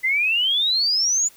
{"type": "exponential sweep", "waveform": "sine", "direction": "up", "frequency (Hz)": [2009, 7070], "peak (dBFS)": -17, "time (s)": [0.03, 1.29], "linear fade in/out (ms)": 20, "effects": ["white hiss -51 dBFS RMS until 1.36 s"]}